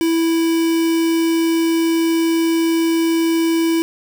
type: tone with quantisation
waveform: triangle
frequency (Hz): 329.6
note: E4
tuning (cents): 0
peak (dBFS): -12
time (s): 0.01-3.82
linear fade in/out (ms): 0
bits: 4
effects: none